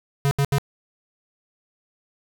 square tone bursts, 140.2 Hz, C#3, 20 cents sharp, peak -18 dBFS, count 3, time 0.25-0.583 s, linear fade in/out 0 ms, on 61 ms, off 75 ms, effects none

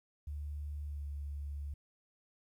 sine tone with pitch glide, 73.42 to 71.78 Hz, D2 to D2, 0 to -39 cents, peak -38 dBFS, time 0.27-1.74 s, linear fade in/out 5 ms, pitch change -39 cents, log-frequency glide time 0.85-1.05 s, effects 12-bit

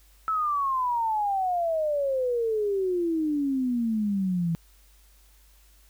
sine exponential sweep, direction down, 1318.5 to 163.4 Hz, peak -23 dBFS, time 0.28-4.55 s, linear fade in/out 0 ms, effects added 50 Hz sine -55 dBFS peak until 5.89 s + white hiss -61 dBFS RMS until 5.89 s

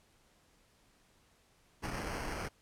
pink noise with sample-and-hold, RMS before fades -39 dBFS, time 1.82-2.49 s, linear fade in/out 20 ms, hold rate 3675 Hz, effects pink hiss -68 dBFS RMS until 2.61 s + low-pass 11000 Hz 12 dB/octave

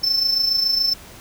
triangle tone with amplitude modulation, 5300 Hz, E8, 9 cents sharp, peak -13 dBFS, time 0.03-0.94 s, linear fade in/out 10 ms, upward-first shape sine, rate 27.1 Hz, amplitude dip 55%, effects pink hiss -42 dBFS RMS until 1.2 s

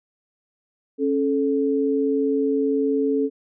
sine tone pair together, 274.1 / 435.1 Hz, C#4 / A4, -19 / -19 cents, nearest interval minor sixth, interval 800 cents, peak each -21 dBFS, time 0.98-3.3 s, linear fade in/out 50 ms, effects none

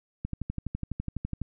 click train, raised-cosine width 5 ms, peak -19 dBFS, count 15, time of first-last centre 0.25-1.417 s, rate 12 Hz, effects none

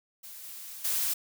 blue noise with level steps, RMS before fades -45 / -43 / -29 dBFS, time 0.23-1.14 s, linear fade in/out 10 ms, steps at 0.43 / 0.84 s, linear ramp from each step 10 ms, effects none

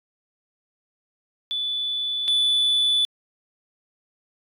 sine tone pair in turn, 3475 / 3475 Hz, A7 / A7, -22 / -22 cents, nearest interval unison, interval 0 cents, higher neither, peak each -23 / -15 dBFS, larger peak second, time 1.51-2.28 / 2.28-3.05 s, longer neither, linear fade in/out 0 ms, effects tanh soft clip ceiling -16 dBFS

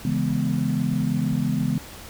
sine chord, C# minor seventh, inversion none, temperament equal, 138.59 / 164.81 / 207.7 / 246.9 Hz, C#3 / E3 / G#3 / B3, 0 / 0 / 0 / 0 cents, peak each -26 dBFS, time 0.05-1.78 s, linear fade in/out 2 ms, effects pink hiss -41 dBFS RMS until 2.09 s

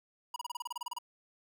square tone bursts, 967 Hz, B5, 37 cents flat, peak -36 dBFS, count 13, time 0.34-0.986 s, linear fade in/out 5 ms, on 22 ms, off 30 ms, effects none

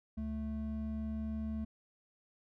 triangle tone pair together, 73.1 / 219.1 Hz, D2 / A3, -7 / -7 cents, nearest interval octave + perfect fifth, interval 1900 cents, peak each -38 / -35 dBFS, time 0.17-1.65 s, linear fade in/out 10 ms, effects none

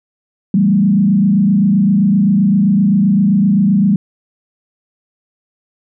sine tone with frequency modulation, 197.7 Hz, G3, 15 cents sharp, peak -8 dBFS, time 0.54-3.96 s, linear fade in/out 2 ms, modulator 27.7 Hz, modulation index 0.98, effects none

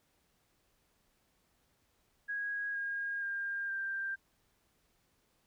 sine tone with pitch steps, 1649 / 1626.3 / 1603.9 / 1581.8 Hz, G#6 / G#6 / G6 / G6, -13 / -37 / +39 / +15 cents, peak -34 dBFS, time 2.28-4.16 s, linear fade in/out 20 ms, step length 470 ms, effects pink hiss -74 dBFS RMS until 5.46 s

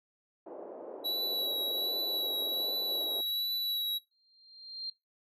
white band-pass noise, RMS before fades -44 dBFS, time 0.46-3.21 s, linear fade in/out 5 ms, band 350 to 600 Hz, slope 24 dB/octave
square tone with vibrato, 3916 Hz, B7, 15 cents flat, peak -31 dBFS, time 1.04-3.99 s, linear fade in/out 20 ms, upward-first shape triangle, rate 1.3 Hz, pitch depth 22 cents each way
sine tone with exponential growth, 4186 Hz, C8, in tune, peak -33 dBFS, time 4.11-4.9 s, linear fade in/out 5 ms, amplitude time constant 170 ms
effects noise-tail reverb RT60 0.2 s tail -19 dB re dry

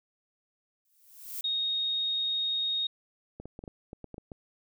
violet noise with exponential growth, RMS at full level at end -34 dBFS, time 0.85-1.41 s, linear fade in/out 2 ms, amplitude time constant 120 ms
sine tone, 3729 Hz, A#7, in tune, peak -27 dBFS, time 1.44-2.87 s, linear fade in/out 5 ms
clicks, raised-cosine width 2 ms, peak -28 dBFS, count 10, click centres 3.4 / 3.456 / 3.591 / 3.639 / 3.678 / 3.931 / 4.043 / 4.143 / 4.181 / 4.318 s
effects none

